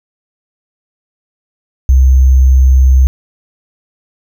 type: tone with sample-and-hold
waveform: sine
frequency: 65.41 Hz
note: C2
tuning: in tune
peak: -3 dBFS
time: 1.89-3.07 s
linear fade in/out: 0 ms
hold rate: 6300 Hz
effects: none